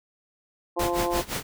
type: harmonic tone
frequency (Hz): 173.7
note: F3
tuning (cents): -9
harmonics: 2 / 3 / 4 / 5 / 6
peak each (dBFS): -28 / -30 / -31 / -32 / -33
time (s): 0.76-1.22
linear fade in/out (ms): 20
type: noise with tremolo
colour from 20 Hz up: pink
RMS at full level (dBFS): -28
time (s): 0.79-1.43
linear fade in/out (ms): 5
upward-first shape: sine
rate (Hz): 5.8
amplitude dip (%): 90
effects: none